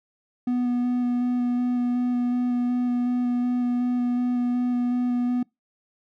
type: tone with vibrato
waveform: triangle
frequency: 245.5 Hz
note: B3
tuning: 10 cents flat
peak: -19 dBFS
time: 0.47-5.43 s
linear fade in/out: 5 ms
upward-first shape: square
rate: 2.7 Hz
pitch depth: 9 cents each way
effects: noise-tail reverb RT60 0.2 s tail -25 dB re dry